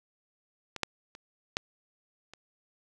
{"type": "clicks", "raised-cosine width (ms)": 0.2, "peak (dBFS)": [-20, -10, -29, -11, -29], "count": 5, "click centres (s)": [0.763, 0.833, 1.151, 1.569, 2.336], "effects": []}